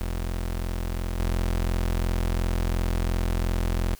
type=tone with level steps; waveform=30% pulse; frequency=42.84 Hz; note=F1; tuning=33 cents flat; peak=-24 / -20 dBFS; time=0.01-3.95 s; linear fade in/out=0 ms; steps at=1.19 s; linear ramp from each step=5 ms; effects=white hiss -51 dBFS RMS until 3.99 s